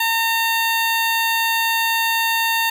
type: tone with notch filter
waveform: 10% pulse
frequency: 912 Hz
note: A#5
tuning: 38 cents flat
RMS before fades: -19 dBFS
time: 0-2.7 s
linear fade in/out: 5 ms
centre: 5500 Hz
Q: 1.7
effects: none